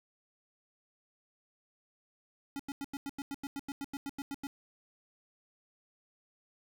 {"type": "tone bursts", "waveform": "square", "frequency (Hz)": 280, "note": "C#4", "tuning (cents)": 18, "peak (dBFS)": -37, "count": 16, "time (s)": [2.56, 4.469], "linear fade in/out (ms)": 0, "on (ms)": 34, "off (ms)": 91, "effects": []}